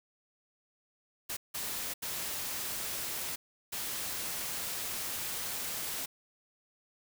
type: noise bursts at uneven times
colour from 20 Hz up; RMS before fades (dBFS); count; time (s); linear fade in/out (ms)
white; -37; 4; 1.29-1.37 / 1.54-1.94 / 2.02-3.36 / 3.72-6.06; 10
effects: none